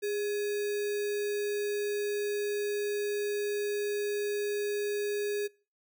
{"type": "tone with sample-and-hold", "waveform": "sine", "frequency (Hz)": 411.5, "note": "G#4", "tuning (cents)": -16, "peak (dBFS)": -29, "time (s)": [0.02, 5.48], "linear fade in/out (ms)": 20, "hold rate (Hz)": 2100, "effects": ["noise-tail reverb RT60 0.4 s tail -26 dB re dry"]}